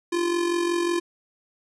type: tone with amplitude modulation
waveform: square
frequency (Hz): 345.2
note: F4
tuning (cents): -20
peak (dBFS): -20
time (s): 0.12-1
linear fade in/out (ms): 10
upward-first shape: sine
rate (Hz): 45.5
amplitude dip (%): 55
effects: resampled to 24000 Hz